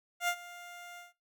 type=tone with ADSR envelope; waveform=15% pulse; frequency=702 Hz; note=F5; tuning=9 cents sharp; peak=-21 dBFS; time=0.2-1.13 s; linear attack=82 ms; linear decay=68 ms; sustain=-19 dB; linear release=150 ms; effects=noise-tail reverb RT60 0.2 s tail -17 dB re dry